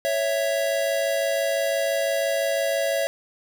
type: tone pair together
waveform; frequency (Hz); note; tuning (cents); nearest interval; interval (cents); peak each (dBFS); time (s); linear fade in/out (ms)
square; 554.1 / 660; C#5 / E5; -1 / +2; minor third; 303; -25; 0.05-3.07; 0
effects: none